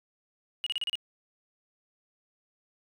sine tone bursts, 2885 Hz, F#7, 44 cents flat, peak -26 dBFS, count 6, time 0.64-0.954 s, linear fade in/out 0 ms, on 24 ms, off 34 ms, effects tanh soft clip ceiling -25 dBFS

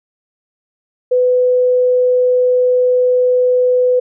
sine tone, 500 Hz, B4, 21 cents sharp, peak -9 dBFS, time 1.11-4 s, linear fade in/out 10 ms, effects none

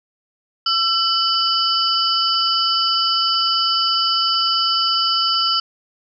sine tone cluster, 1342 / 2995 / 4639 / 5090 Hz, E6 / F#7 / D8 / D#8, +31 / +20 / -22 / +39 cents, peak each -21 dBFS, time 0.66-5.6 s, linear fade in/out 5 ms, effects none

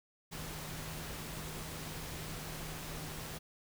sine tone in noise, 156.4 Hz, D#3, 9 cents sharp, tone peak -47 dBFS, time 0.31-3.39 s, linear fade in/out 20 ms, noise pink, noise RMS -44 dBFS, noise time 0.31-3.39 s, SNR -6 dB, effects none

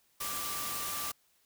sine tone in noise, 1174.7 Hz, D6, in tune, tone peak -41 dBFS, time 0.2-1.12 s, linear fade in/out 10 ms, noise white, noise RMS -37 dBFS, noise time 0.2-1.12 s, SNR -7 dB, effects white hiss -70 dBFS RMS until 1.45 s

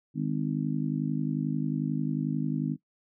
harmonic tone, 51.2 Hz, G#1, 24 cents flat, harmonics 3 / 4 / 5 / 6, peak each -30 / -34 / -31 / -36 dBFS, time 0.14-2.77 s, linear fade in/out 50 ms, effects noise-tail reverb RT60 0.1 s tail -18 dB re dry

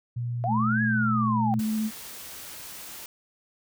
sine tone, 120 Hz, B2, 49 cents flat, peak -27 dBFS, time 0.16-1.6 s, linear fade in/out 10 ms
sine linear two-way sweep, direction up then down, 659.3 to 1695 to 758 Hz, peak -25 dBFS, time 0.44-1.54 s, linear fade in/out 0 ms, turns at 0.82 s
sine tone with vibrato, 217.8 Hz, A3, 17 cents flat, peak -24 dBFS, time 0.47-1.91 s, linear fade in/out 50 ms, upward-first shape triangle, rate 15 Hz, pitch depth 18 cents each way
white noise, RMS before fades -41 dBFS, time 1.59-3.06 s, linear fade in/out 2 ms
effects none

